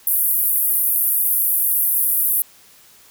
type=band-pass noise; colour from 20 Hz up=pink; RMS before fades=-18 dBFS; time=0.07-2.42 s; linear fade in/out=2 ms; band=11000 to 16000 Hz; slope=48 dB/octave; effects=white hiss -49 dBFS RMS until 3.1 s